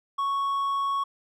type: tone with hard clipping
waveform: sine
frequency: 1108.7 Hz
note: C#6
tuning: in tune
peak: -25 dBFS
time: 0.18-1.04 s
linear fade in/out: 10 ms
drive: 3 dB
effects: none